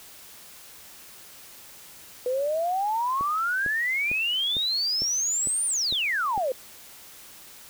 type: exponential two-way sweep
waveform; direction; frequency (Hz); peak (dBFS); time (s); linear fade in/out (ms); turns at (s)
sine; up then down; 490 to 9397 to 490; -23; 2.26-6.52; 2; 5.66
type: click train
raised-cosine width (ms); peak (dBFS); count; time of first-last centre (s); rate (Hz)
2; -23; 8; 3.21-6.377; 2.21
effects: white hiss -47 dBFS RMS until 7.69 s